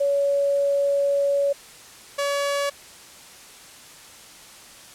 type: tone pair in turn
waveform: sine / sawtooth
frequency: 563 / 566.6 Hz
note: C#5 / C#5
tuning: +27 / +38 cents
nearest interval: unison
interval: 11 cents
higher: second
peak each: -18 dBFS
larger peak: neither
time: 0-1.53 / 2.18-2.7 s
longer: first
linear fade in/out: 10 ms
effects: white hiss -45 dBFS RMS until 4.94 s + low-pass 10000 Hz 12 dB/octave